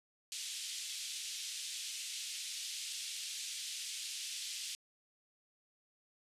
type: band-pass noise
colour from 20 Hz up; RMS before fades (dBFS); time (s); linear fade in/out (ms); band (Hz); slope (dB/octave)
pink; -43; 0.32-4.75; 0; 2900 to 9400; 24
effects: resampled to 32000 Hz